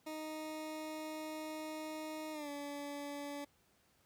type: tone with pitch glide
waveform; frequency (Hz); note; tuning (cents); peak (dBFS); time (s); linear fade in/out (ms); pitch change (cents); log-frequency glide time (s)
20% pulse; 311.1 to 286.9; D#4 to D4; 0 to -40; -37; 0.06-3.45; 10; -140; 2.32-2.49
effects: pink hiss -72 dBFS RMS until 4.05 s + high-pass 60 Hz 12 dB/octave